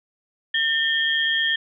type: tone cluster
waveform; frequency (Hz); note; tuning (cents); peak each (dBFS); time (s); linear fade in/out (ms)
sine; 1804 / 3112 / 3261; A6 / G7 / G#7; +43 / -13 / -32; -21 / -29 / -23; 0.54-1.56; 5
effects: none